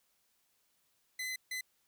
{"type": "tone bursts at uneven times", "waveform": "sawtooth", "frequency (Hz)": 2026, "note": "B6", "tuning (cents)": 44, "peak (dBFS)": -33, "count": 2, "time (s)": [[1.19, 1.36], [1.51, 1.61]], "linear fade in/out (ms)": 5, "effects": ["white hiss -75 dBFS RMS until 1.87 s"]}